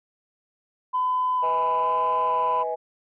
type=tone with vibrato; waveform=sine; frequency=1004 Hz; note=B5; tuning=28 cents sharp; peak=-20 dBFS; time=0.93-2.64 s; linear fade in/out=20 ms; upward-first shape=square; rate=1.1 Hz; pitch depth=9 cents each way
type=chord; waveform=sine; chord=G# minor; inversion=first; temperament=equal with one note detuned; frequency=493.9 / 638.3 / 830.6 Hz; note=B4 / D#5 / G#5; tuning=0 / +44 / 0 cents; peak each=-29 dBFS; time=1.42-2.76 s; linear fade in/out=20 ms
effects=tanh soft clip ceiling -15 dBFS